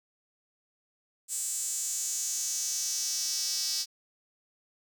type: tone with high-pass filter sweep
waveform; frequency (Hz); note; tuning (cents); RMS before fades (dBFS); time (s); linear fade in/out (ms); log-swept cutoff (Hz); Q
square; 174.61; F3; 0; -32; 1.28-3.86; 50; 7800 to 5100; 4.6
effects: none